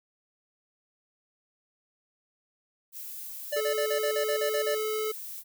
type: noise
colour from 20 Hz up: violet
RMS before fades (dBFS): -40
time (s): 2.92-5.44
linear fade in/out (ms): 50
type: tone bursts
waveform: square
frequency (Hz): 587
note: D5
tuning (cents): -1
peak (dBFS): -28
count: 10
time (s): 3.52-4.751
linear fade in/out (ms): 10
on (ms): 88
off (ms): 39
type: tone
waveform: square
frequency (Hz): 431.8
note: A4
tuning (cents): -33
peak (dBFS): -29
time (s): 3.56-5.12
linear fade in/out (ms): 10
effects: none